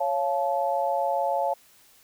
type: chord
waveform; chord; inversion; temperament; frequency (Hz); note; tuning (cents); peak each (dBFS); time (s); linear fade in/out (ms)
sine; Db augmented; none; just; 554.4 / 693 / 866.2; Db5 / F5 / A5; 0 / -14 / -27; -27; 0-1.54; 10
effects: white hiss -57 dBFS RMS until 2.03 s